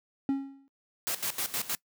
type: tone with exponential decay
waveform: triangle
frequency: 273.6 Hz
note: C#4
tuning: 23 cents flat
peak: -20 dBFS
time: 0.29-0.68 s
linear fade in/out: 0 ms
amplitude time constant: 84 ms
type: noise with tremolo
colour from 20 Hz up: white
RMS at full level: -31 dBFS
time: 1.07-1.75 s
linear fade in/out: 0 ms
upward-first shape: square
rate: 6.4 Hz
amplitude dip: 80%
effects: noise-tail reverb RT60 0.1 s tail -22 dB re dry + high-pass 100 Hz 12 dB/octave